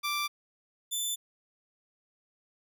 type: tone pair in turn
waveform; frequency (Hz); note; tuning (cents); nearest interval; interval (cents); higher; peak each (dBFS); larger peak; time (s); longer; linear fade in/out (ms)
15% pulse; 1174.7 / 3520; D6 / A7; 0 / 0; octave + perfect fifth; 1900; second; -23 / -23; neither; 0.03-0.28 / 0.91-1.16; neither; 20
effects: none